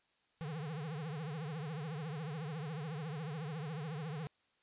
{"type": "tone with vibrato", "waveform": "square", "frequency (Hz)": 153.7, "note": "D#3", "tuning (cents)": -21, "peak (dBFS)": -40, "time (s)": [0.41, 4.27], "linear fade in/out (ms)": 0, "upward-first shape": "triangle", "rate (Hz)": 14, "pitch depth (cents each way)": 200, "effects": ["white hiss -75 dBFS RMS until 4.62 s", "resampled to 8000 Hz"]}